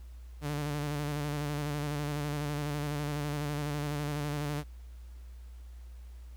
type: tone with vibrato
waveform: sawtooth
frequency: 146.83 Hz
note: D3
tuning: in tune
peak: -28 dBFS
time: 0.41-4.64 s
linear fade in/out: 50 ms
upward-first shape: square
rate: 12 Hz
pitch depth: 33 cents each way
effects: added 60 Hz sine -44 dBFS peak until 6.36 s + pink hiss -65 dBFS RMS until 6.36 s